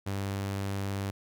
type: tone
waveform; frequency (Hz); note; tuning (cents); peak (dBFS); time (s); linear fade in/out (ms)
sawtooth; 98.6; G2; +11; -27; 0.06-1.11; 10
effects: none